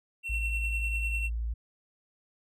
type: tone with tremolo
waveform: triangle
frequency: 2713 Hz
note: E7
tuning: 49 cents sharp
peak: -28 dBFS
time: 0.23-1.3 s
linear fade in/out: 50 ms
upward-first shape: sine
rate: 10 Hz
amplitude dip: 45%
type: tone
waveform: sine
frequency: 56.8 Hz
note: A#1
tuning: 44 cents flat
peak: -29 dBFS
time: 0.29-1.54 s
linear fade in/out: 10 ms
effects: none